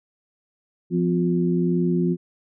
sine tone cluster, 173.3 / 255.2 / 354.6 Hz, F3 / C4 / F4, -13 / -43 / +26 cents, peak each -20 / -26 / -24 dBFS, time 0.9-2.17 s, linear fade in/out 50 ms, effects none

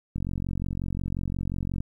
click train, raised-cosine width 5 ms, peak -18 dBFS, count 76, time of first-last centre 0.16-1.805 s, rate 45.6 Hz, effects 10-bit

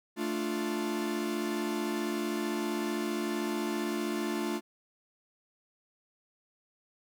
45% pulse chord, D minor, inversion second, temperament equal, 220 / 293.7 / 349.2 Hz, A3 / D4 / F4, 0 / 0 / 0 cents, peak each -35 / -36 / -34 dBFS, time 0.16-4.61 s, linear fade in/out 50 ms, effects none

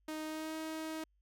sawtooth tone with pitch glide, 311.1 to 316.7 Hz, D#4 to D#4, 0 to +31 cents, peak -35 dBFS, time 0.08-1.04 s, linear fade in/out 5 ms, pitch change +31 cents, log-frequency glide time 0.25-0.56 s, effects added 50 Hz sine -70 dBFS peak until 1.21 s

